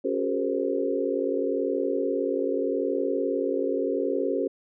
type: tone cluster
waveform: sine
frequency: 276.6 / 368 / 407.1 / 466.2 / 527 Hz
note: C#4 / F#4 / G#4 / A#4 / C5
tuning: -4 / -9 / -35 / 0 / +12 cents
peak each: -30 dBFS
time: 0.04-4.48 s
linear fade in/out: 10 ms
effects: none